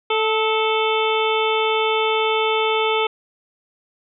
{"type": "harmonic tone with a mistuned harmonic", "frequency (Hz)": 440, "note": "A4", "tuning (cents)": 0, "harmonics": [1, 2, 3, 5, 6, 7, 8], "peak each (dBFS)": [-20, -23, -25, -27, -28, -28, -29], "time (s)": [0.1, 3.07], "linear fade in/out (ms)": 5, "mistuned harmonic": 3, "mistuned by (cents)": -29, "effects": []}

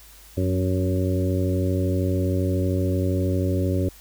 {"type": "harmonic tone with a mistuned harmonic", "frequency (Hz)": 92.8, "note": "F#2", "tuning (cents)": 6, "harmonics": [1, 2, 3, 4, 5, 6], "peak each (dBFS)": [-22, -29, -27, -29, -34, -31], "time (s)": [0.37, 3.89], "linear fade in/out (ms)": 5, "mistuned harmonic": 2, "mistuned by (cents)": -28, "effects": ["added 51 Hz sine -49 dBFS peak until 4 s", "white hiss -49 dBFS RMS until 4 s"]}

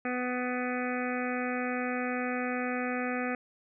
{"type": "harmonic tone", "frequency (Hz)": 249.3, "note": "B3", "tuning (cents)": 16, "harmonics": [1, 2, 3, 5, 6, 7, 8, 9, 10], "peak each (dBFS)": [-33, -36, -38, -40, -41, -41, -42, -43, -43], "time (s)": [0.05, 3.35], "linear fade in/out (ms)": 2, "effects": []}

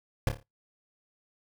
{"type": "noise with echo", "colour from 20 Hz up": "brown", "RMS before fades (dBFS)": -24, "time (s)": [0.27, 0.29], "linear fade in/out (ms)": 2, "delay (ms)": 28, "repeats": 5, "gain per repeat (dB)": -7, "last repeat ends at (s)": 0.43, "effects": ["noise-tail reverb RT60 0.2 s tail -24 dB re dry"]}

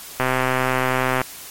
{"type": "click train", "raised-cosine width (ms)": 0.5, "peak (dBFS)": -4, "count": 132, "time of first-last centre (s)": [0.2, 1.216], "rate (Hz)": 129, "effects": ["white hiss -37 dBFS RMS until 1.5 s", "MP3 64 kbps"]}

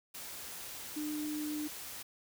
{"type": "tone in noise", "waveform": "sine", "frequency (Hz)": 301.2, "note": "D4", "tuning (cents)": 44, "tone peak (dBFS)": -35, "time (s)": [0.96, 1.68], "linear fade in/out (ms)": 10, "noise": "white", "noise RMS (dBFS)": -45, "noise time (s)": [0.14, 2.03], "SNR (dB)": 7, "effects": []}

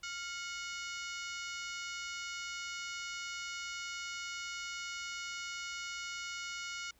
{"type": "harmonic tone with a mistuned harmonic", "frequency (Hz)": 730, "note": "F#5", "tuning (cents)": -24, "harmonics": [2, 3, 4, 5, 6, 7, 8, 9, 10], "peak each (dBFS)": [-44, -45, -47, -53, -51, -51, -51, -52, -54], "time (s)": [0.03, 6.91], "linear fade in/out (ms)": 5, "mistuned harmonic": 2, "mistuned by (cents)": -79, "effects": ["added 60 Hz sine -69 dBFS peak until 6.99 s", "pink hiss -69 dBFS RMS until 6.99 s"]}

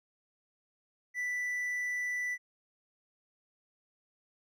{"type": "tone", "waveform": "triangle", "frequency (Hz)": 1977, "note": "B6", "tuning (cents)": 1, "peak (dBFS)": -30, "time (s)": [1.14, 2.38], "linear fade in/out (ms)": 50, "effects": []}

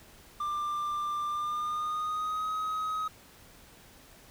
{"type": "tone with pitch glide", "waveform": "triangle", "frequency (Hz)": [1188, 1265.9], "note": ["D6", "D#6"], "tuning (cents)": [20, 30], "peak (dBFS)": -28, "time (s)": [0.4, 3.08], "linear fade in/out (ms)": 5, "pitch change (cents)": 110, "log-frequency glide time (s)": [1.27, 2.49], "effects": ["pink hiss -55 dBFS RMS until 4.3 s"]}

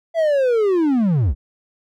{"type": "linear sweep", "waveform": "triangle", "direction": "down", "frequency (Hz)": [674, 49.55], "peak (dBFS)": -12, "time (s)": [0.14, 1.35], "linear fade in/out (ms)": 50, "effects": []}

